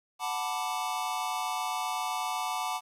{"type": "chord", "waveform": "square", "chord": "B minor seventh", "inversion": "second", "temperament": "equal", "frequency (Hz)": [740, 880, 987.8, 1174.7], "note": ["F#5", "A5", "B5", "D6"], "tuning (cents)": [0, 0, 0, 0], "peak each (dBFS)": [-36, -36, -38, -37], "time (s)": [0.19, 2.81], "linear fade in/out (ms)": 50, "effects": ["resampled to 32000 Hz", "10-bit"]}